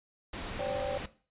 pink noise, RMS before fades -39 dBFS, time 0.33-1.06 s, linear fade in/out 5 ms
sine chord, C suspended second, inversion none, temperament equal with one note detuned, 523.3 / 573.3 / 784 Hz, C5 / D5 / G5, 0 / -42 / 0 cents, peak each -36 / -34 / -39 dBFS, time 0.59-0.98 s, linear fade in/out 5 ms
effects noise-tail reverb RT60 0.4 s tail -17 dB re dry + resampled to 8000 Hz

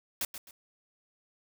white noise with echo, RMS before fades -32 dBFS, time 0.21-0.25 s, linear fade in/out 2 ms, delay 130 ms, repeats 2, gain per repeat -10 dB, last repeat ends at 0.51 s, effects none

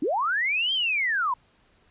sine linear two-way sweep, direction up then down, 250 to 3221 to 949 Hz, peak -22 dBFS, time 0.02-1.34 s, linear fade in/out 5 ms, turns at 0.73 s, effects pink hiss -62 dBFS RMS until 1.9 s + resampled to 8000 Hz

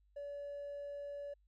triangle tone, 572 Hz, D5, 46 cents flat, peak -39 dBFS, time 0.16-1.34 s, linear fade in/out 10 ms, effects tanh soft clip ceiling -38 dBFS + added 50 Hz sine -68 dBFS peak until 1.47 s

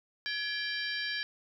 harmonic tone with a mistuned harmonic, 784 Hz, G5, in tune, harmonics 2 / 3 / 4 / 5 / 6 / 7, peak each -35 / -42 / -40 / -41 / -40 / -45 dBFS, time 0.26-1.23 s, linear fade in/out 0 ms, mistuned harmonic 2, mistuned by +130 cents, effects 11-bit

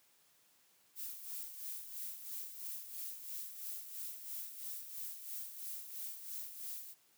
violet noise with tremolo, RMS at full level -43 dBFS, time 0.95-6.95 s, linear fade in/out 50 ms, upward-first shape sine, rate 3 Hz, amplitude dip 60%, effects white hiss -70 dBFS RMS until 7.17 s + high-pass 100 Hz 12 dB/octave

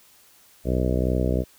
harmonic tone, 62.8 Hz, B1, 30 cents sharp, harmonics 1 / 2 / 3 / 4 / 5 / 6 / 7 / 8 / 9 / 10, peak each -24 / -27 / -29 / -30 / -31 / -32 / -32 / -33 / -34 / -34 dBFS, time 0.64-1.45 s, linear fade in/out 50 ms, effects white hiss -55 dBFS RMS until 1.58 s

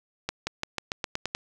accelerating click train, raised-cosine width 0.2 ms, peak -11 dBFS, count 9, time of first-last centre 0.29-1.349 s, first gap 180 ms, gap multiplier 0.91, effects none

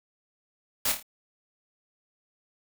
white noise with echo, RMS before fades -26 dBFS, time 0.85-0.92 s, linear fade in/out 5 ms, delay 27 ms, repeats 4, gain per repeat -6 dB, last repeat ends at 1.028 s, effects none

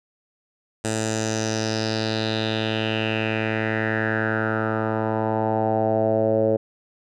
10% pulse tone with low-pass filter sweep, 110 Hz, A2, in tune, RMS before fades -23 dBFS, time 0.84-6.57 s, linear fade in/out 10 ms, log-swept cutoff 8100 to 520 Hz, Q 4.3, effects none

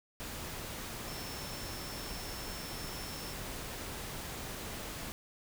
sine tone in noise, 5360 Hz, E8, 28 cents sharp, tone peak -48 dBFS, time 1.08-3.33 s, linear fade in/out 0 ms, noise pink, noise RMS -42 dBFS, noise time 0.2-5.12 s, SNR -9 dB, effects none

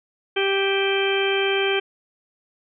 harmonic tone with a mistuned harmonic, 392 Hz, G4, in tune, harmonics 1 / 2 / 3 / 4 / 5 / 6 / 7 / 8, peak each -21 / -30 / -34 / -28 / -36 / -27 / -33 / -27 dBFS, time 0.36-1.8 s, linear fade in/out 10 ms, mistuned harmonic 7, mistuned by -89 cents, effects none

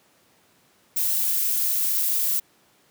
violet noise, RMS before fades -23 dBFS, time 0.96-2.4 s, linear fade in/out 10 ms, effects pink hiss -60 dBFS RMS until 2.9 s + high-pass 150 Hz 12 dB/octave

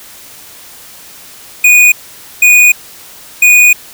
square tone bursts at uneven times, 2466 Hz, D#7, 16 cents flat, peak -3 dBFS, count 3, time 1.64-1.92 / 2.42-2.72 / 3.42-3.73 s, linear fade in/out 5 ms, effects white hiss -34 dBFS RMS until 3.93 s

